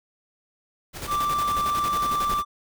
pink noise with tremolo, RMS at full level -32 dBFS, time 0.93-2.43 s, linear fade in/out 50 ms, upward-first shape square, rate 11 Hz, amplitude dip 55%
triangle tone, 1174.7 Hz, D6, in tune, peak -20 dBFS, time 1.07-2.45 s, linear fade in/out 50 ms
effects none

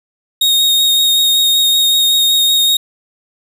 40% pulse tone with vibrato, 3729 Hz, A#7, in tune, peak -8 dBFS, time 0.41-2.77 s, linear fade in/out 5 ms, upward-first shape sine, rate 5.3 Hz, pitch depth 14 cents each way, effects none

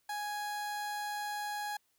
30% pulse tone, 830.6 Hz, G#5, in tune, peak -33 dBFS, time 0.09-1.77 s, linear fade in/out 5 ms, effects white hiss -75 dBFS RMS until 1.98 s

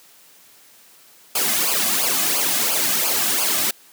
white noise with flanger, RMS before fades -20 dBFS, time 1.35-3.71 s, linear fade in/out 5 ms, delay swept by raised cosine 0.52 to 2.22 ms, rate 2.9 Hz, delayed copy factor -0.8, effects white hiss -50 dBFS RMS until 3.92 s + high-pass 150 Hz 12 dB/octave

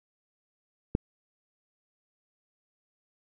click, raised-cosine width 3 ms, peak -11 dBFS, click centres 0.951 s, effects none

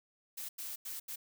blue noise bursts at uneven times, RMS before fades -42 dBFS, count 4, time 0.37-0.49 / 0.58-0.76 / 0.85-1 / 1.08-1.16 s, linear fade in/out 10 ms, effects none

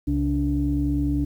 sine tone cluster, 65.3 / 135.3 / 289.3 Hz, C2 / C#3 / D4, -3 / -42 / -26 cents, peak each -24 / -27 / -22 dBFS, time 0.07-1.25 s, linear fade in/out 10 ms, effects tanh soft clip ceiling -12 dBFS + 9-bit

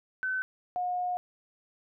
sine tone pair in turn, 1520 / 720.5 Hz, F#6 / F#5, +46 / -46 cents, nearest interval octave + minor second, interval 1292 cents, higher first, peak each -28 / -28 dBFS, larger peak neither, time 0.23-0.42 / 0.76-1.17 s, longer second, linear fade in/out 0 ms, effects none

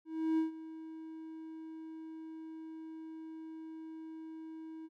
triangle tone with ADSR envelope, 320 Hz, D#4, 49 cents sharp, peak -25 dBFS, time 0.05-4.89 s, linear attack 330 ms, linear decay 130 ms, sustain -17 dB, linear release 39 ms, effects none

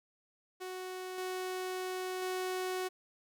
sawtooth tone with level steps, 370 Hz, F#4, in tune, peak -36 / -32 / -30 dBFS, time 0.6-2.89 s, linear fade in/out 20 ms, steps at 1.18 / 2.22 s, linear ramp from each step 2 ms, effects none

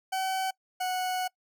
40% pulse tone pair in turn, 760 / 737.5 Hz, F#5 / F#5, +46 / -6 cents, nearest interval minor second, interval 52 cents, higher first, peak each -27 dBFS, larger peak neither, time 0.12-0.51 / 0.8-1.28 s, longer second, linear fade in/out 10 ms, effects noise-tail reverb RT60 0.1 s tail -23 dB re dry

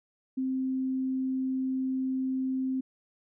sine tone, 261.6 Hz, C4, in tune, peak -27 dBFS, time 0.37-2.81 s, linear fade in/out 10 ms, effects none

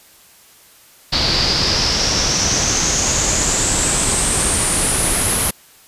pink noise with low-pass filter sweep, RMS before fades -17 dBFS, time 1.12-5.51 s, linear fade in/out 10 ms, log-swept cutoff 4500 to 11000 Hz, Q 7.3, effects white hiss -47 dBFS RMS until 5.87 s + resampled to 32000 Hz

